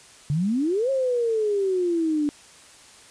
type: exponential two-way sweep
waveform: sine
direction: up then down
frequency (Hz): 138.59 to 546 to 289.1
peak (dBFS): -20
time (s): 0.3-2.29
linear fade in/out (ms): 0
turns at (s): 0.9
effects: white hiss -49 dBFS RMS until 3.1 s + resampled to 22050 Hz